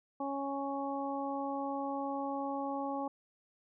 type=harmonic tone; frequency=277.2 Hz; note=C#4; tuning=in tune; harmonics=1 / 2 / 3 / 4; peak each=-38 / -40 / -38 / -43 dBFS; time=0.2-3.08 s; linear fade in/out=5 ms; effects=none